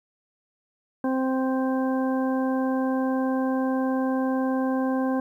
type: harmonic tone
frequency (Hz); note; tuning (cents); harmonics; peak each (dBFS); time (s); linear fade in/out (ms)
261.6; C4; 0; 1 / 2 / 3 / 4 / 6; -23 / -29 / -33 / -35 / -39; 1.04-5.2; 2
effects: 10-bit